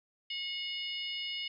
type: harmonic tone with a mistuned harmonic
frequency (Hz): 725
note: F#5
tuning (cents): -35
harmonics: 3 / 4 / 5 / 6 / 7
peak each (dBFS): -42 / -37 / -46 / -49 / -45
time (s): 0.3-1.48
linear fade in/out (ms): 5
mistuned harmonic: 5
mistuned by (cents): -16
effects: none